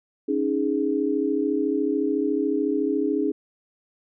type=chord; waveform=sine; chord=C# suspended second; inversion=none; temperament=equal; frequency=277.2 / 311.1 / 415.3 Hz; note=C#4 / D#4 / G#4; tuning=0 / 0 / 0 cents; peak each=-25 dBFS; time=0.28-3.32 s; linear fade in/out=10 ms; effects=none